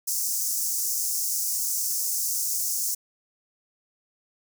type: high-pass noise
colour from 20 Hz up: pink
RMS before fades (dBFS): -27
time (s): 0.07-2.95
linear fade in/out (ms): 10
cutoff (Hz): 5500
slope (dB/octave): 48
effects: none